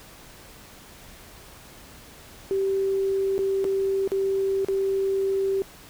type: tone with dropouts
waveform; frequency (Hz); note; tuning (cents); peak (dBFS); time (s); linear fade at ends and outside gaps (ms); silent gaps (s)
sine; 388.6; G4; -15; -21; 2.51-5.62; 0; 3.38-3.39 / 3.643-3.65 / 4.076-4.118 / 4.647-4.685
effects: pink hiss -47 dBFS RMS until 5.89 s